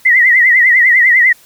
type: tone with vibrato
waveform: sine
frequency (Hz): 1975.5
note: B6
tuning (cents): 0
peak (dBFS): -5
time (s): 0.05-1.33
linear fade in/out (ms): 10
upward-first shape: triangle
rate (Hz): 10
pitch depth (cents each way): 120
effects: white hiss -45 dBFS RMS until 1.45 s